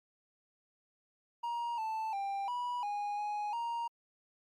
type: tone with pitch steps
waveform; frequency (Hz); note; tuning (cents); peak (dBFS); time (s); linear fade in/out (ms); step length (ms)
triangle; 944 / 881 / 792 / 976 / 823 / 833 / 936; A#5 / A5 / G5 / B5 / G#5 / G#5 / A#5; +22 / +2 / +18 / -21 / -16 / +5 / +7; -32; 1.43-3.88; 10; 350
effects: Opus 48 kbps